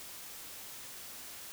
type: silence
effects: white hiss -47 dBFS RMS until 1.52 s